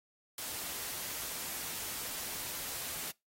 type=noise; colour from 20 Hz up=white; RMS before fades=-40 dBFS; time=0.38-3.11 s; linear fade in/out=2 ms; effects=noise-tail reverb RT60 0.2 s tail -23 dB re dry + AAC 48 kbps